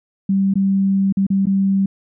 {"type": "tone with dropouts", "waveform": "sine", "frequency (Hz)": 194.7, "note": "G3", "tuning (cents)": -12, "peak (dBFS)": -13, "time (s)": [0.29, 1.86], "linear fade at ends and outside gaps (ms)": 5, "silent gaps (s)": [[0.539, 0.555], [1.125, 1.17], [1.267, 1.302], [1.457, 1.468]], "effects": []}